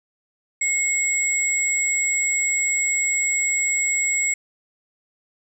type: tone pair together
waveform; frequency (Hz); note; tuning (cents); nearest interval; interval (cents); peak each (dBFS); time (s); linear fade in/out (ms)
sine; 2167 / 7722; C#7 / B8; -40 / -40; octave + minor seventh; 2200; -21; 0.61-4.34; 5
effects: tanh soft clip ceiling -11 dBFS